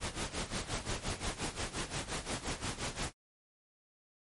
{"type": "noise with tremolo", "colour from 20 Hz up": "pink", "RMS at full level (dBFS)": -35, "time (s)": [0, 3.13], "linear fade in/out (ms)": 50, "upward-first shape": "sine", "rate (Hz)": 5.7, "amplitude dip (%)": 80, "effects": ["MP3 48 kbps"]}